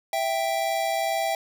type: tone pair together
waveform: square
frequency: 661.7 / 784 Hz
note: E5 / G5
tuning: +6 / 0 cents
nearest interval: minor third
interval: 294 cents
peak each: -27 dBFS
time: 0.13-1.35 s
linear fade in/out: 2 ms
effects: none